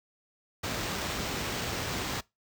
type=noise with sample-and-hold; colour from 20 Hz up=pink; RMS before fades=-33 dBFS; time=0.63-2.21 s; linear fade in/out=10 ms; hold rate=11025 Hz; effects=noise-tail reverb RT60 0.2 s tail -22 dB re dry + high-pass 60 Hz 12 dB/octave